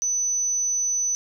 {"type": "tone", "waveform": "sine", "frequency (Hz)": 6000, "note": "F#8", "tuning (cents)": 23, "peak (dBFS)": -21, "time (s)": [0.02, 1.15], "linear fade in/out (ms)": 0, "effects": ["9-bit"]}